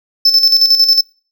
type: tone with tremolo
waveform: triangle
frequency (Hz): 5274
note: E8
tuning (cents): 0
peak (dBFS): -4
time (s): 0.25-1.01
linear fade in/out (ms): 5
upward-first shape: square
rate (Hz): 11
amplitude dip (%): 60
effects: noise-tail reverb RT60 0.4 s tail -26 dB re dry